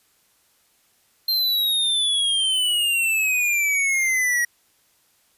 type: exponential sweep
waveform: square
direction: down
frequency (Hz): 4186 to 1900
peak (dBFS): -19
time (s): 1.28-4.45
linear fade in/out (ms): 5
effects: white hiss -62 dBFS RMS until 5.37 s + resampled to 32000 Hz